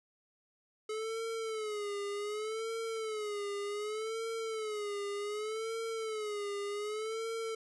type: tone with vibrato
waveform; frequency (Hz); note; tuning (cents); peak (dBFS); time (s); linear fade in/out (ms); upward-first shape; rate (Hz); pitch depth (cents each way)
square; 428.4; A4; -46; -36; 0.89-7.55; 5; sine; 0.66; 100
effects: resampled to 24000 Hz